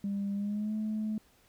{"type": "tone with pitch glide", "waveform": "sine", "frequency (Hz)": [200, 215.6], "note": ["G3", "A3"], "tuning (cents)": [35, -35], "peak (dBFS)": -29, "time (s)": [0.04, 1.18], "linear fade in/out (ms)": 2, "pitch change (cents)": 130, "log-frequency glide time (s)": [0.34, 0.74], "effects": ["tanh soft clip ceiling -27 dBFS", "pink hiss -65 dBFS RMS until 1.48 s"]}